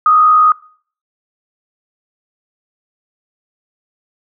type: tone with frequency modulation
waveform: sine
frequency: 1244.5 Hz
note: D#6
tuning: in tune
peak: -6 dBFS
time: 0.06-0.52 s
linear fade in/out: 2 ms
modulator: 63 Hz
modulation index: 0.42
effects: noise-tail reverb RT60 0.5 s tail -23 dB re dry